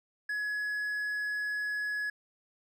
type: tone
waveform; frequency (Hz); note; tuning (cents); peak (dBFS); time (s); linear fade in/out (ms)
triangle; 1687; G#6; +27; -29; 0.29-2.1; 5
effects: none